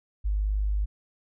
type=tone; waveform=sine; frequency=51 Hz; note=G#1; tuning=31 cents flat; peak=-23 dBFS; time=0.24-0.86 s; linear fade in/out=20 ms; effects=none